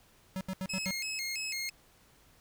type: tone bursts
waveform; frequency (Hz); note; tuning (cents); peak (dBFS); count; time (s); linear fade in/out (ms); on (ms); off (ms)
square; 188.6; F#3; +33; -34; 5; 0.36-0.908; 0; 48; 77
type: tone with vibrato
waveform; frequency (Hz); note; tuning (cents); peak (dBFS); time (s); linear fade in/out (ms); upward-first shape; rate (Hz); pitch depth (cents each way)
20% pulse; 2349; D7; 0; -29; 0.69-1.7; 10; square; 3; 160
effects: pink hiss -63 dBFS RMS until 2.4 s